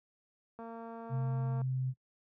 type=click train; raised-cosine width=1 ms; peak=-33 dBFS; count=236; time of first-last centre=0.59-1.616 s; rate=229 Hz
type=tone with pitch glide; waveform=sine; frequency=130.81 to 129.61 Hz; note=C3 to C3; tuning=0 to -16 cents; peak=-30 dBFS; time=1.09-1.94 s; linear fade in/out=50 ms; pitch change=-16 cents; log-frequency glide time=1.28-1.81 s
effects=noise-tail reverb RT60 0.1 s tail -22 dB re dry + high-pass 80 Hz 12 dB/octave